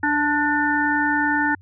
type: harmonic tone with a mistuned harmonic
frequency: 293.7 Hz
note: D4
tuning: in tune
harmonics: 1 / 3 / 5 / 6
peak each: -23 / -23 / -23 / -23 dBFS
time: 0.03-1.55 s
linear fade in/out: 5 ms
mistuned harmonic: 6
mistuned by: +28 cents
effects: added 93 Hz sine -45 dBFS peak until 1.61 s